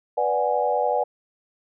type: chord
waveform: sine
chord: G# half-diminished seventh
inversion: first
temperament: equal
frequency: 493.9 / 587.3 / 740 / 830.6 Hz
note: B4 / D5 / F#5 / G#5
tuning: 0 / 0 / 0 / 0 cents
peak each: -25 dBFS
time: 0.17-1.04 s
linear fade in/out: 10 ms
effects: none